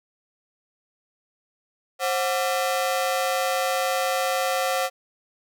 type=ring-modulated tone; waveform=sawtooth; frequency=634 Hz; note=D#5; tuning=32 cents sharp; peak=-15 dBFS; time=1.99-4.9 s; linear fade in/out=50 ms; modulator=102 Hz; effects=none